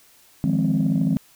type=chord; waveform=sine; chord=F minor seventh; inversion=third; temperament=equal; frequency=155.56 / 174.61 / 207.7 / 261.6 Hz; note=Eb3 / F3 / Ab3 / C4; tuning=0 / 0 / 0 / 0 cents; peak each=-22 dBFS; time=0.44-1.17 s; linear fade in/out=0 ms; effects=tanh soft clip ceiling -12 dBFS + white hiss -54 dBFS RMS until 1.35 s